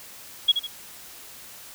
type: tone with echo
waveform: sine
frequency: 3322 Hz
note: G#7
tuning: in tune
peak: -13 dBFS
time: 0.48-0.52 s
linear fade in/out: 10 ms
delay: 76 ms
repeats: 2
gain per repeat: -8 dB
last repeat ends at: 0.672 s
effects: white hiss -44 dBFS RMS until 1.74 s